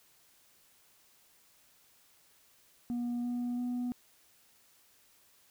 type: tone with pitch steps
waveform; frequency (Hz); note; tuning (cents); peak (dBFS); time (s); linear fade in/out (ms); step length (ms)
sine; 240.8 / 243.2 / 245.6; B3 / B3 / B3; -44 / -26 / -9; -29; 2.9-3.92; 0; 340
effects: tanh soft clip ceiling -31 dBFS + white hiss -65 dBFS RMS until 5.5 s